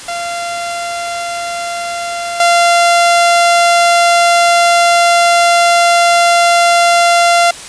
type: tone with level steps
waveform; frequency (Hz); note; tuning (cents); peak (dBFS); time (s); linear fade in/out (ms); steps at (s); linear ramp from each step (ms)
sawtooth; 690; F5; -21; -14 / -3; 0.08-7.51; 5; 2.4; 2
effects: white hiss -29 dBFS RMS until 7.68 s + resampled to 22050 Hz